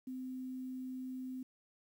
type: tone with quantisation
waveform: sine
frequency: 257 Hz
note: C4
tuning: 31 cents flat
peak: -40 dBFS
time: 0.07-1.43 s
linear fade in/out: 5 ms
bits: 11
effects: none